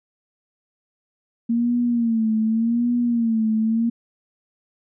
sine tone with vibrato, 230 Hz, A#3, 23 cents flat, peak -17 dBFS, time 1.49-3.9 s, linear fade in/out 10 ms, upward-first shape sine, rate 0.86 Hz, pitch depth 86 cents each way, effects none

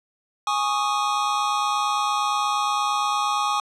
square chord, Ab suspended fourth, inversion none, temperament equal with one note detuned, 830.6 / 1108.7 / 1237.3 Hz, Ab5 / Db6 / Eb6, 0 / 0 / -10 cents, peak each -26 dBFS, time 0.47-3.6 s, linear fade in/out 2 ms, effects low-pass 7000 Hz 12 dB/octave

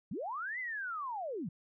sine linear two-way sweep, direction up then down, 138.4 to 2069 to 138.4 Hz, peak -36 dBFS, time 0.11-1.49 s, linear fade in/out 5 ms, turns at 0.59 s, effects none

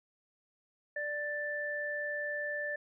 sine tone pair together, 589 / 1765 Hz, D5 / A6, +5 / +5 cents, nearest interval octave + perfect fifth, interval 1900 cents, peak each -38 / -35 dBFS, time 0.96-2.76 s, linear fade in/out 5 ms, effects none

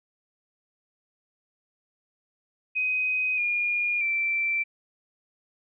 sine tone with pitch steps, 2512 / 2425 / 2341 Hz, D#7 / D#7 / D7, +16 / -45 / -6 cents, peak -23 dBFS, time 2.75-4.64 s, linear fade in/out 20 ms, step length 630 ms, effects none

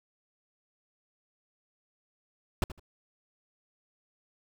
brown noise with echo, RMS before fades -25 dBFS, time 2.62-2.64 s, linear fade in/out 2 ms, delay 78 ms, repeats 2, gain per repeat -14 dB, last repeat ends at 2.796 s, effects none

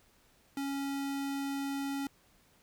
square tone, 277.2 Hz, C#4, in tune, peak -34 dBFS, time 0.57-2.07 s, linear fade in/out 2 ms, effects pink hiss -66 dBFS RMS until 2.62 s

